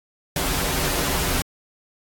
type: noise with comb filter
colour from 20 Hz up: pink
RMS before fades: -23 dBFS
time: 0.36-1.42 s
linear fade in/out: 2 ms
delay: 9.3 ms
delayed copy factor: -0.7
effects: AAC 64 kbps